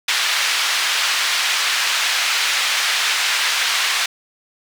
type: band-pass noise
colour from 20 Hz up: white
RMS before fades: -19 dBFS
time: 0.08-4.06 s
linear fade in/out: 5 ms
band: 1300 to 3900 Hz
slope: 12 dB/octave
effects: none